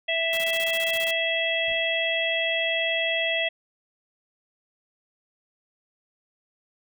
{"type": "harmonic tone", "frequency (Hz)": 659.3, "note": "E5", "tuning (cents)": 0, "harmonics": [1, 3, 4, 5], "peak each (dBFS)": [-28, -28, -28, -28], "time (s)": [0.08, 3.49], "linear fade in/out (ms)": 10}
{"type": "noise bursts", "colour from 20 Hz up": "white", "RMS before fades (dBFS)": -36, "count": 12, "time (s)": [0.33, 1.109], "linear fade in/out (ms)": 0, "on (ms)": 42, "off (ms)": 25}
{"type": "noise with exponential decay", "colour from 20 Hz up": "brown", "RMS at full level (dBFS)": -43, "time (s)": [1.68, 1.96], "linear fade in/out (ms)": 2, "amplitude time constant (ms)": 59}
{"effects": []}